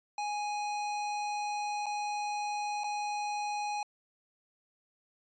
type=tone with dropouts; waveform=square; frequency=830.6 Hz; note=G#5; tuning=in tune; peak=-33 dBFS; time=0.18-3.83 s; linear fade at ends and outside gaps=2 ms; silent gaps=1.859-1.865 / 2.836-2.842 s; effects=resampled to 16000 Hz